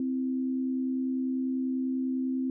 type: tone pair together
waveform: sine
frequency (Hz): 259.5 / 329.6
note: C4 / E4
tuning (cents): -14 / 0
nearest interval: major third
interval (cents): 414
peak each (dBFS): -27 / -38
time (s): 0-2.5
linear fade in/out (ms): 2
effects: none